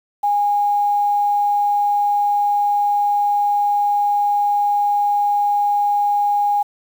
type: tone with quantisation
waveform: sine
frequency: 820 Hz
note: G#5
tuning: 22 cents flat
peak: -14 dBFS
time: 0.23-6.63 s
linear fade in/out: 10 ms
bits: 7
effects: none